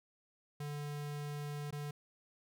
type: tone with dropouts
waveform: square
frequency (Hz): 146.4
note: D3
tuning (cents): -5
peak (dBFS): -40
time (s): 0.6-1.91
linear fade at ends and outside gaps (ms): 5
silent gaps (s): 1.708-1.725
effects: none